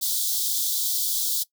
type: high-pass noise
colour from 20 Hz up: white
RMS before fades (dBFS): -25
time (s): 0.01-1.44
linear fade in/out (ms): 20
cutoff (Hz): 3300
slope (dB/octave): 96
effects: noise-tail reverb RT60 0.1 s tail -20 dB re dry